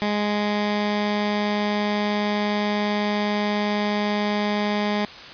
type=tone with notch filter; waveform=15% pulse; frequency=207.7 Hz; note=G#3; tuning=in tune; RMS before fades=-23 dBFS; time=0.02-5.05 s; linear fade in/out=0 ms; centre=490 Hz; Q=1.9; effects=white hiss -39 dBFS RMS until 5.33 s + resampled to 11025 Hz